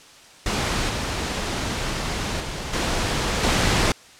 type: noise with level steps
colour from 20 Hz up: pink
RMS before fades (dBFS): -23 / -26 / -30 / -23 / -19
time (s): 0.46-3.92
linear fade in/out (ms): 2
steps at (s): 0.89 / 2.4 / 2.73 / 3.43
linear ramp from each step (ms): 5
effects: white hiss -47 dBFS RMS until 4.19 s + low-pass 7000 Hz 12 dB/octave